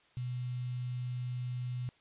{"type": "tone with quantisation", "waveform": "sine", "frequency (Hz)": 124.2, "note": "B2", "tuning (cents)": 10, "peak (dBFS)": -34, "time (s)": [0.17, 1.89], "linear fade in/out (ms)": 0, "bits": 9, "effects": ["white hiss -66 dBFS RMS until 2 s", "resampled to 8000 Hz"]}